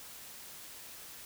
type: silence
effects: white hiss -49 dBFS RMS until 1.25 s